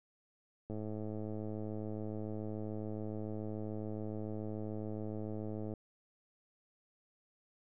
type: click train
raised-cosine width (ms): 2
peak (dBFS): -29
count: 540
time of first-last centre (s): 0.7-5.737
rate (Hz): 107
effects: none